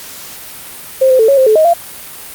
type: tone with pitch steps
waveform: sine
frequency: 527 / 516 / 444 / 553 / 524 / 432.8 / 628 / 685 Hz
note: C5 / C5 / A4 / C#5 / C5 / A4 / D#5 / F5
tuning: +12 / -24 / +16 / -4 / +2 / -29 / +16 / -34 cents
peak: -5 dBFS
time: 1.01-1.738 s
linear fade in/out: 10 ms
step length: 91 ms
effects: white hiss -30 dBFS RMS until 2.34 s + Opus 48 kbps